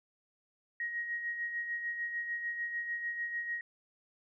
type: tone with tremolo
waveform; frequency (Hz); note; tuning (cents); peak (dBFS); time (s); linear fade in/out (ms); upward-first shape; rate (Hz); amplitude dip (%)
sine; 1886; A#6; +20; -32; 0.8-3.61; 2; sine; 6.7; 50
effects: none